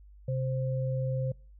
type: tone pair together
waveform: sine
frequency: 130.82 / 523.3 Hz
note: C3 / C5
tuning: 0 / 0 cents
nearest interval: 2 octaves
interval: 2400 cents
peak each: -28 / -35 dBFS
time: 0.28-1.32 s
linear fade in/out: 5 ms
effects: noise-tail reverb RT60 0.4 s tail -26 dB re dry + added 50 Hz sine -50 dBFS peak until 1.59 s